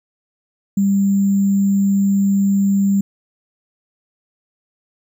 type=tone with sample-and-hold; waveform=sine; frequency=197.7 Hz; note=G3; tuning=15 cents sharp; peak=-12 dBFS; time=0.77-3.01 s; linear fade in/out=5 ms; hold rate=7350 Hz; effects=none